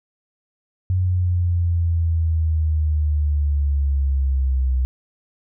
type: exponential sweep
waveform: sine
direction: down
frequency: 92.5 to 63.6 Hz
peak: -16 dBFS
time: 0.9-4.85 s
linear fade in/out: 0 ms
effects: none